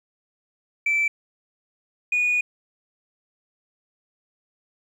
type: tone pair in turn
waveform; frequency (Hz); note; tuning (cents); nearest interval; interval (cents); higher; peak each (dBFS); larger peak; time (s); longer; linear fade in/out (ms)
sine; 2326 / 2459; D7 / D#7; -17 / -21; minor second; 96; second; -17 / -17; neither; 0.86-1.08 / 2.12-2.41; second; 5
effects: tanh soft clip ceiling -16 dBFS + 9-bit

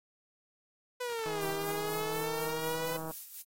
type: exponential two-way sweep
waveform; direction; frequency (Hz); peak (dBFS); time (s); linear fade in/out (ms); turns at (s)
sawtooth; down then up; 502 to 392 to 502; -30; 1-2.97; 10; 1.47
type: click train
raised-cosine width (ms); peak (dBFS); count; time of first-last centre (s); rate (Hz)
1; -28; 297; 1.26-3.11; 160
type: noise with tremolo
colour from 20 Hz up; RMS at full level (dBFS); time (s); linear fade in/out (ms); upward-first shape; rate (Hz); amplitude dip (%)
violet; -41; 1.4-3.43; 20; sine; 4.1; 60
effects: AAC 48 kbps

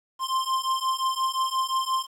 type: beating tone pair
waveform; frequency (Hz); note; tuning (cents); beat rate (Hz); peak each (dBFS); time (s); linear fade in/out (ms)
square; 1046.5 / 1052.2; C6 / C6; 0 / +9; 5.7; -28 / -27; 0.19-2.07; 50
effects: low-pass 10000 Hz 12 dB/octave + 9-bit

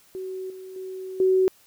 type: tone with level steps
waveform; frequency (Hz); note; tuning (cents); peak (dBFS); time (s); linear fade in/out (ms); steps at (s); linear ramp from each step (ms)
sine; 375.7; F#4; +26; -30 / -37 / -32 / -16; 0.15-1.48; 0; 0.5 / 0.76 / 1.2; 2
effects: white hiss -57 dBFS RMS until 1.66 s

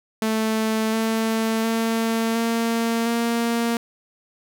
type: tone with pitch steps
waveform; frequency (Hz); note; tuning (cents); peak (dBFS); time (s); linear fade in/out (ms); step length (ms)
sawtooth; 220 / 223.2 / 226.4 / 229.7 / 233.1; A3 / A3 / A3 / A#3 / A#3; 0 / +25 / +50 / -25 / 0; -16; 0.22-3.77; 2; 710
effects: none

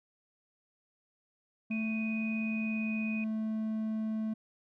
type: tone with pitch glide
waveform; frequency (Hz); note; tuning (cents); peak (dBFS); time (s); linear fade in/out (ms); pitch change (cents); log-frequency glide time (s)
triangle; 220.6 to 218.8; A3 to A3; +5 to -9; -29; 1.7-4.34; 10; -14; 2.41-2.91
type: tone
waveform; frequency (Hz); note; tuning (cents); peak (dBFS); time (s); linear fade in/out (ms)
sine; 2489; D#7; 0; -38; 1.71-3.24; 2
effects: none

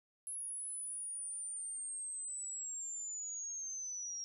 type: linear sweep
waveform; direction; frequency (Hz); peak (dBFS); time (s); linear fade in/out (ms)
sine; down; 10620 to 5600; -40; 0.27-4.24; 0
effects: none

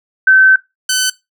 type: tone pair in turn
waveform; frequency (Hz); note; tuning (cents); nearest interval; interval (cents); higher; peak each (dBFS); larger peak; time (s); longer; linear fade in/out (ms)
sine / 10% pulse; 1537 / 1516.7; G6 / F#6; -35 / +42; unison; 23; first; -4; neither; 0.27-0.56 / 0.89-1.1; first; 5
effects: noise-tail reverb RT60 0.2 s tail -19 dB re dry

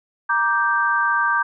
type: chord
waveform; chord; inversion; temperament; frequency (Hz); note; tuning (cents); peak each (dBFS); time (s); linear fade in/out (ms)
sine; G minor; first; just; 940.8 / 1176 / 1568; Bb5 / D6 / G6; +16 / +2 / 0; -23 / -21 / -19; 0.29-1.43; 10
effects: none

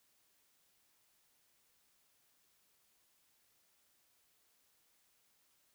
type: silence
effects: white hiss -74 dBFS RMS until 5.74 s

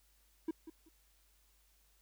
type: tone with echo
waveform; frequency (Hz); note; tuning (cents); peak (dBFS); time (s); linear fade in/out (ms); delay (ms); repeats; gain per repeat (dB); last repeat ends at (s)
triangle; 322.9; E4; -36; -31; 0.48-0.51; 5; 190; 2; -13; 0.89
effects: added 50 Hz sine -70 dBFS peak until 2.01 s + white hiss -72 dBFS RMS until 2.01 s

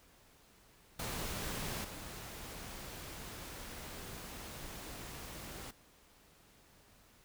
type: noise with level steps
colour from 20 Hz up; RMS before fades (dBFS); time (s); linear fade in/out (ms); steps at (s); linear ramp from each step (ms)
pink; -40 / -47; 0.99-5.71; 5; 1.84; 5
effects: pink hiss -64 dBFS RMS until 7.24 s

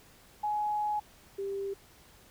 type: tone pair in turn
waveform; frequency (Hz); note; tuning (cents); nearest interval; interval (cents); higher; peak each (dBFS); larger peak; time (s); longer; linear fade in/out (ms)
sine; 840 / 394.5; G#5 / G4; +19 / +11; octave + minor second; 1308; first; -28 / -32; first; 0.43-1 / 1.38-1.74; first; 10
effects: pink hiss -58 dBFS RMS until 2.3 s

